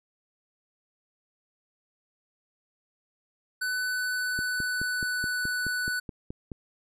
square tone with pitch glide, 1500 to 1487.9 Hz, F#6 to F#6, +23 to +9 cents, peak -28 dBFS, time 3.61-6 s, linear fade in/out 10 ms, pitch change -14 cents, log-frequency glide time 3.86-5.47 s
click train, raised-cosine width 3 ms, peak -23 dBFS, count 11, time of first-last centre 4.39-6.518 s, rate 4.7 Hz
effects resampled to 32000 Hz

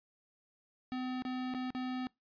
square tone with dropouts, 254.7 Hz, C4, 46 cents flat, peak -36 dBFS, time 0.92-2.07 s, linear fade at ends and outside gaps 0 ms, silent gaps 1.222-1.251 / 1.539-1.547 / 1.705-1.749 s, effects noise-tail reverb RT60 0.2 s tail -25 dB re dry + resampled to 11025 Hz

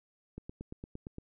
click train, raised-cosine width 3 ms, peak -29 dBFS, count 8, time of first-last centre 0.38-1.184 s, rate 8.71 Hz, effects none

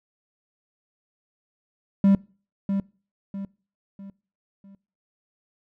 triangle tone with echo, 196.9 Hz, G3, 8 cents sharp, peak -12 dBFS, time 2.04-2.15 s, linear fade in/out 2 ms, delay 650 ms, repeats 4, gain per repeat -8 dB, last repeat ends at 4.75 s, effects noise-tail reverb RT60 0.4 s tail -23 dB re dry

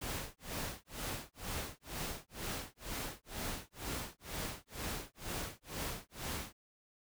pink noise with tremolo, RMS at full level -39 dBFS, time 0.01-6.53 s, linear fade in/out 10 ms, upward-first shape sine, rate 2.1 Hz, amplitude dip 100%, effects none

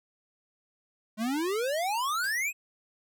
square exponential sweep, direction up, 207.7 to 2602 Hz, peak -28 dBFS, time 1.17-2.53 s, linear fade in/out 50 ms
white noise with exponential decay, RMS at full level -44 dBFS, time 2.24-2.49 s, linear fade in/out 0 ms, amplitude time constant 53 ms
effects none

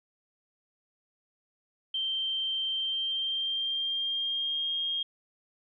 sine tone with pitch glide, 3136 to 3235 Hz, G7 to G#7, 0 to -46 cents, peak -28 dBFS, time 1.94-5.03 s, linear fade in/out 5 ms, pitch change +54 cents, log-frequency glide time 2.74-4.72 s, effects none

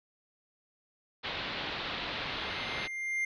white low-pass noise, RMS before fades -37 dBFS, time 1.23-2.88 s, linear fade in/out 20 ms, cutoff 4100 Hz, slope 48 dB/octave
triangle tone with exponential growth, 2100 Hz, C7, 6 cents sharp, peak -26 dBFS, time 1.68-3.25 s, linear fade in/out 5 ms, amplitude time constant 340 ms
effects resampled to 24000 Hz

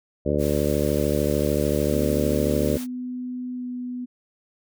harmonic tone, 73.42 Hz, D2, in tune, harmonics 1 / 2 / 3 / 4 / 5 / 6 / 7 / 8, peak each -28 / -28 / -28 / -28 / -28 / -28 / -28 / -28 dBFS, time 0.25-2.78 s, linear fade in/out 20 ms
white noise, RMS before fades -38 dBFS, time 0.38-2.87 s, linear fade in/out 50 ms
sine tone with pitch glide, 250 to 248 Hz, B3 to B3, +21 to +7 cents, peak -28 dBFS, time 1.91-4.06 s, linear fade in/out 20 ms, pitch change -14 cents, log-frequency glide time 3.55-3.66 s
effects none

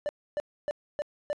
triangle tone bursts, 589 Hz, D5, 5 cents sharp, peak -25 dBFS, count 5, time 0.06-1.33 s, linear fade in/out 0 ms, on 30 ms, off 280 ms, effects resampled to 22050 Hz

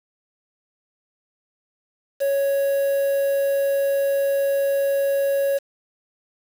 triangle tone with quantisation, 554.4 Hz, C#5, in tune, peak -16 dBFS, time 2.2-5.59 s, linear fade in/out 20 ms, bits 6, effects none

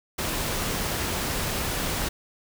pink noise, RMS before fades -28 dBFS, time 0.18-2.09 s, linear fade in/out 10 ms, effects none

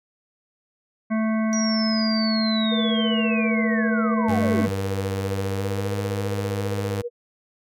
harmonic tone, 219.9 Hz, A3, 1 cent flat, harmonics 1 / 3 / 5 / 7 / 9 / 10, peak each -20 / -30 / -34 / -37 / -39 / -40 dBFS, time 1.1-4.67 s, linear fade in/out 20 ms
sine linear sweep, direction down, 5800 to 148.7 Hz, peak -26 dBFS, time 1.53-4.69 s, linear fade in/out 0 ms
sine tone with tremolo, 479.4 Hz, A#4, 48 cents sharp, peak -25 dBFS, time 2.71-7.1 s, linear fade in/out 20 ms, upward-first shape sine, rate 15 Hz, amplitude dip 85%
sawtooth tone with pitch glide, 98.3 to 102.42 Hz, G2 to G#2, +5 to -24 cents, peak -21 dBFS, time 4.28-7.02 s, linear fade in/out 10 ms, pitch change +71 cents, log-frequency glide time 5.45-5.96 s
effects none

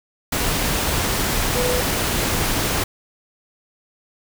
sine tone in noise, 495.7 Hz, B4, 6 cents sharp, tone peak -21 dBFS, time 1.55-1.81 s, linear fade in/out 5 ms, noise pink, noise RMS -21 dBFS, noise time 0.32-2.84 s, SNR -3 dB, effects none

